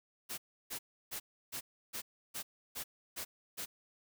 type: noise bursts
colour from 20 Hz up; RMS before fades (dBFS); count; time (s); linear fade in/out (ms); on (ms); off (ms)
white; -41; 9; 0.29-3.66; 20; 90; 320
effects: none